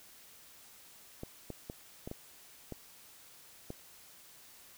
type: clicks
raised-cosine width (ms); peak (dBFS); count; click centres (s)
2; -27; 7; 1.234 / 1.503 / 1.699 / 2.075 / 2.114 / 2.723 / 3.704
effects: white hiss -57 dBFS RMS until 4.77 s